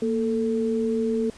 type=tone pair together; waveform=sine; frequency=231.8 / 442.8 Hz; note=A#3 / A4; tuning=-10 / +11 cents; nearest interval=major seventh; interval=1121 cents; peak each=-24 dBFS; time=0.02-1.3 s; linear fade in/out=2 ms; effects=pink hiss -48 dBFS RMS until 1.37 s + resampled to 22050 Hz